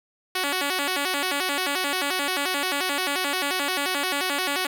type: tone with vibrato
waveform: 5% pulse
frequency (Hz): 324.6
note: E4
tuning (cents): -27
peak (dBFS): -12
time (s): 0.35-4.67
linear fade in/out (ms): 5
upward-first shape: square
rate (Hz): 5.7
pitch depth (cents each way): 230
effects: none